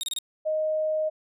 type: tone bursts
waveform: sawtooth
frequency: 3726 Hz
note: A#7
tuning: 2 cents flat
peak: -24 dBFS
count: 4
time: 0.01-0.186 s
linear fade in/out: 0 ms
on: 23 ms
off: 28 ms
type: tone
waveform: sine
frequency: 622.3 Hz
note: D#5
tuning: in tune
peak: -23 dBFS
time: 0.45-1.1 s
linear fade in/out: 20 ms
effects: resampled to 32000 Hz